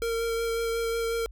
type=tone with vibrato; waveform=square; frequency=459.8 Hz; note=A#4; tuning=24 cents flat; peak=-27 dBFS; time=0.02-1.26 s; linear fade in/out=0 ms; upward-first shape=sine; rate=5.5 Hz; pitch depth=12 cents each way; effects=added 50 Hz sine -42 dBFS peak until 1.31 s